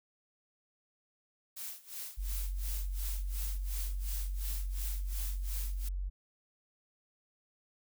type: noise with tremolo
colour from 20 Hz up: blue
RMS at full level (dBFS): -41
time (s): 1.56-5.89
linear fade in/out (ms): 10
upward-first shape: sine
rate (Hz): 2.8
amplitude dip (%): 90
type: tone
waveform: sine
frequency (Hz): 46.34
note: F#1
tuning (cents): +3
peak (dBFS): -33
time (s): 2.17-6.1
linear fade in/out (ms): 20
effects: none